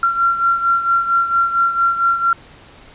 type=beating tone pair; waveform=sine; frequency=1369 / 1373.4 Hz; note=F6 / F6; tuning=-35 / -29 cents; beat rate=4.4 Hz; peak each=-14 / -20 dBFS; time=0.03-2.33 s; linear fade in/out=2 ms; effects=pink hiss -43 dBFS RMS until 2.94 s + resampled to 8000 Hz